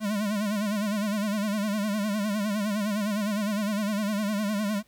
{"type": "tone with vibrato", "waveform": "square", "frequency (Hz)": 207.7, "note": "G#3", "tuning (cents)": 0, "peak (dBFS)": -26, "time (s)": [0, 4.83], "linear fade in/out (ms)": 50, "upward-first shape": "sine", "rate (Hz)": 9.8, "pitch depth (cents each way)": 89, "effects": ["pink hiss -64 dBFS RMS until 4.87 s"]}